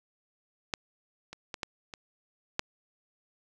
clicks, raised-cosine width 0.2 ms, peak -12 / -25 / -19 / -15 / -24 / -10 dBFS, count 6, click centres 0.738 / 1.33 / 1.542 / 1.632 / 1.938 / 2.594 s, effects none

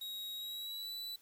45% pulse tone with pitch glide, 3801 to 3967 Hz, A#7 to B7, +33 to +7 cents, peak -40 dBFS, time 0.01-1.16 s, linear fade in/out 5 ms, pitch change +74 cents, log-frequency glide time 0.36-0.91 s, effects white hiss -66 dBFS RMS until 1.21 s

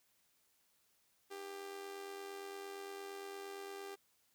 sawtooth tone with amplitude modulation, 396 Hz, G4, 18 cents sharp, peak -39 dBFS, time 1.3-3.96 s, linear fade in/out 20 ms, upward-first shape sine, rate 88.7 Hz, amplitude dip 55%, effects white hiss -75 dBFS RMS until 4.34 s

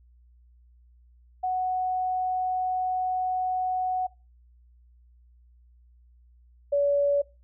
sine tone pair in turn, 740 / 570.2 Hz, F#5 / C#5, 0 / +49 cents, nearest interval perfect fourth, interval 451 cents, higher first, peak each -24 / -20 dBFS, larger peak second, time 1.43-4.07 / 6.72-7.22 s, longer first, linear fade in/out 10 ms, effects noise-tail reverb RT60 0.3 s tail -23 dB re dry + added 60 Hz sine -54 dBFS peak until 7.43 s

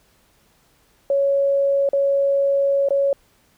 sine tone with dropouts, 556 Hz, C#5, 5 cents sharp, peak -15 dBFS, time 1.1-3.13 s, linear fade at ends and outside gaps 2 ms, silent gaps 1.89-1.932 / 2.887-2.906 s, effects pink hiss -59 dBFS RMS until 3.57 s

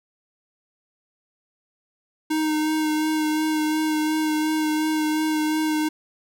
square tone with vibrato, 309.8 Hz, D#4, 7 cents flat, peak -21 dBFS, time 2.3-5.89 s, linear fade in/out 10 ms, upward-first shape sine, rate 2.8 Hz, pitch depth 17 cents each way, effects none

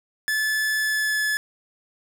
45% pulse tone with pitch glide, 1733 to 1720 Hz, A6 to A6, -27 to -40 cents, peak -21 dBFS, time 0.28-1.37 s, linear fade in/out 0 ms, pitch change -13 cents, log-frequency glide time 0.78-1.2 s, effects none

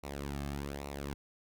sawtooth tone with flanger, 70.6 Hz, C#2, 32 cents sharp, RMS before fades -40 dBFS, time 0.03-1.14 s, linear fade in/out 10 ms, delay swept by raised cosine 0.61 to 2.11 ms, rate 1.2 Hz, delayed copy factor -0.7, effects none

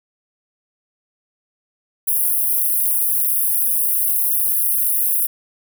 white high-pass noise, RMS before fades -18 dBFS, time 2.07-5.27 s, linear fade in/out 10 ms, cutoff 9600 Hz, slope 96 dB/octave, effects none

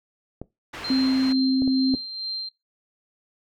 clicks, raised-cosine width 2 ms, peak -20 dBFS, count 4, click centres 0.416 / 1.621 / 1.677 / 1.939 s
white low-pass noise, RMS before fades -37 dBFS, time 0.73-1.33 s, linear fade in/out 10 ms, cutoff 2400 Hz, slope 12 dB/octave
sine tone with tremolo, 4154 Hz, C8, 13 cents flat, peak -26 dBFS, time 0.84-2.49 s, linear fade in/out 5 ms, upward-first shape sine, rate 2.2 Hz, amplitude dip 50%
sine tone, 263 Hz, C4, 9 cents sharp, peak -18 dBFS, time 0.9-1.95 s, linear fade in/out 2 ms
effects noise-tail reverb RT60 0.2 s tail -19 dB re dry

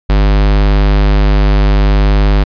square tone, 50.3 Hz, G1, 45 cents sharp, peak -7 dBFS, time 0.09-2.44 s, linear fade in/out 10 ms, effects resampled to 11025 Hz

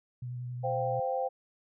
sine tone with vibrato, 123.47 Hz, B2, in tune, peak -35 dBFS, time 0.22-1 s, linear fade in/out 5 ms, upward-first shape square, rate 11 Hz, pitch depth 14 cents each way
sine chord, C suspended fourth, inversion none, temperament equal with one note detuned, 520.8 / 698.5 / 784 Hz, C5 / F5 / G5, -8 / 0 / 0 cents, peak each -31 / -36 / -33 dBFS, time 0.63-1.29 s, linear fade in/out 20 ms
effects none

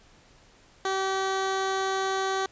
15% pulse tone, 384.1 Hz, G4, 35 cents flat, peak -19 dBFS, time 0.85-2.46 s, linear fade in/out 2 ms, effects pink hiss -57 dBFS RMS until 2.51 s + resampled to 16000 Hz

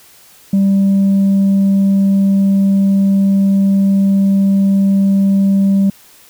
sine tone, 196 Hz, G3, in tune, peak -6 dBFS, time 0.53-5.9 s, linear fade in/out 5 ms, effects tanh soft clip ceiling -7 dBFS + white hiss -44 dBFS RMS until 6.29 s

